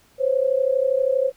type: tone pair together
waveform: sine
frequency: 512.5 / 545 Hz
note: C5 / C#5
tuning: -36 / -29 cents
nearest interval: minor second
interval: 107 cents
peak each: -20 dBFS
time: 0.18-1.32 s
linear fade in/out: 50 ms
effects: pink hiss -57 dBFS RMS until 1.36 s